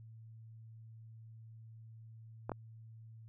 clicks, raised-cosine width 1 ms, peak -24 dBFS, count 2, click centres 2.495 / 2.518 s, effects added 112 Hz sine -51 dBFS peak until 3.28 s

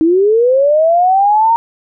sine linear sweep, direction up, 311.1 to 932.3 Hz, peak -7 dBFS, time 0.01-1.56 s, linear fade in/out 0 ms, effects none

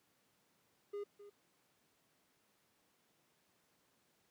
triangle tone with echo, 408.2 Hz, G#4, 30 cents flat, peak -38 dBFS, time 0.93-1.04 s, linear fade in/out 10 ms, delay 260 ms, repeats 1, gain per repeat -13 dB, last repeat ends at 1.3 s, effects pink hiss -75 dBFS RMS until 4.3 s + high-pass 150 Hz 12 dB/octave

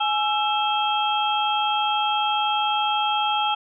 sine tone cluster, 841 / 1333 / 2636 / 3226 Hz, G#5 / E6 / E7 / G7, +22 / +19 / -1 / +49 cents, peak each -22 / -27 / -30 / -26 dBFS, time 0-3.55 s, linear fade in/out 10 ms, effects none

